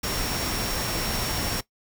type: tone in noise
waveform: sine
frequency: 5530 Hz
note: F8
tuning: 18 cents flat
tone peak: -34 dBFS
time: 0.03-1.61 s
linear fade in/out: 10 ms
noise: pink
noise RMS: -28 dBFS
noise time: 0.03-1.61 s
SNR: -9 dB
effects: noise-tail reverb RT60 0.1 s tail -18 dB re dry